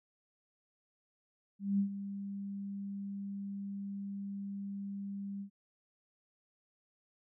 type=tone with ADSR envelope; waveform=sine; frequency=198.9 Hz; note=G3; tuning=25 cents sharp; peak=-26 dBFS; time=1.59-5.5 s; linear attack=200 ms; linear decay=96 ms; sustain=-12 dB; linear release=90 ms; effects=none